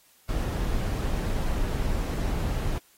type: noise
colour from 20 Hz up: brown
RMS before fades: -27 dBFS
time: 0.29-2.78 s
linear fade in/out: 0 ms
effects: white hiss -60 dBFS RMS until 2.97 s + AAC 48 kbps